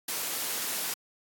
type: noise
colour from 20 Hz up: white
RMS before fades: -32 dBFS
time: 0.08-0.94 s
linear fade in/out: 5 ms
effects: high-pass 200 Hz 12 dB/octave + AAC 64 kbps